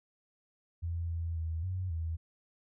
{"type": "tone with pitch steps", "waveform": "sine", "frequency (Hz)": [84.5, 83.5, 81.2, 92.4, 81.7], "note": ["E2", "E2", "E2", "F#2", "E2"], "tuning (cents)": [43, 23, -26, -2, -15], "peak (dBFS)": -32, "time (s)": [0.82, 2.17], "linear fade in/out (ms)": 20, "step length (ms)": 270, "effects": []}